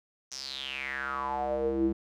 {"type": "tone with band-pass filter sweep", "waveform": "square", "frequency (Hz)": 67, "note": "C2", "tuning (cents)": 42, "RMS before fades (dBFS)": -32, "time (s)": [0.31, 1.93], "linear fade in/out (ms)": 10, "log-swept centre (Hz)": [6000, 280], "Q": 7.4, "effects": []}